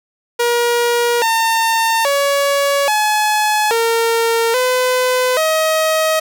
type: tone with pitch steps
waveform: sawtooth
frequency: 476.3 / 906 / 563 / 850 / 459.3 / 506 / 633 Hz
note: A#4 / A#5 / C#5 / G#5 / A#4 / B4 / D#5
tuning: +37 / -50 / +27 / +40 / -26 / +42 / +30 cents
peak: -9 dBFS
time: 0.39-6.2 s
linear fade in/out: 10 ms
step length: 830 ms
effects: none